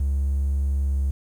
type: tone with pitch glide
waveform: triangle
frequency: 69.3 to 68.62 Hz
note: C#2 to C#2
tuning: 0 to -17 cents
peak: -17 dBFS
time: 0-1.11 s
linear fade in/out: 5 ms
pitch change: -17 cents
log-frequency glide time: 0.84-0.95 s
effects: tanh soft clip ceiling -15 dBFS + 9-bit